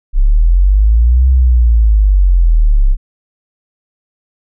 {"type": "linear two-way sweep", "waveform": "sine", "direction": "up then down", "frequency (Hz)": [31.75, 65.41, 31.75], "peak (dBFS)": -5, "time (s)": [0.13, 2.97], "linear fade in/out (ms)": 50, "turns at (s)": 1.29, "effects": []}